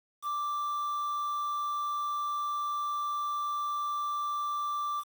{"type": "tone with quantisation", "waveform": "triangle", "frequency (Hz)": 1174.7, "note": "D6", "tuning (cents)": 0, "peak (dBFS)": -28, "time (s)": [0.22, 5.04], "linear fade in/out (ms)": 50, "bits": 8, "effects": []}